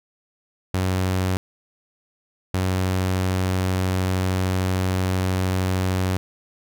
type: tone bursts at uneven times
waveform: sawtooth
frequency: 93.1 Hz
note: F#2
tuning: 11 cents sharp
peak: -16 dBFS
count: 2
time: 0.74-1.37 / 2.54-6.17 s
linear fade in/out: 0 ms
effects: none